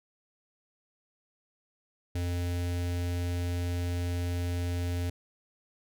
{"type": "tone with notch filter", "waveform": "square", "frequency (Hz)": 87.8, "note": "F2", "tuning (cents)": 10, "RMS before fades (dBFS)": -31, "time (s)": [2.15, 5.1], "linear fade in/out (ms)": 5, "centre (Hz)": 1100, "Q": 1.4, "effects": []}